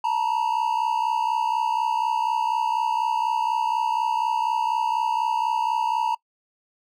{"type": "tone pair together", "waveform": "triangle", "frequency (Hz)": [888, 952.1], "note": ["A5", "A#5"], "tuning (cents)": [16, 36], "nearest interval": "minor second", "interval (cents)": 120, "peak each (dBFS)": [-22, -21], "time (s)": [0.04, 6.15], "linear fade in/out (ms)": 5, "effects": ["noise-tail reverb RT60 0.1 s tail -23 dB re dry"]}